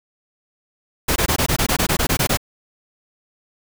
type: noise bursts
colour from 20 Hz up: pink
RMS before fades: -18 dBFS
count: 13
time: 1.08-2.373 s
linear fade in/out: 10 ms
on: 81 ms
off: 20 ms
effects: none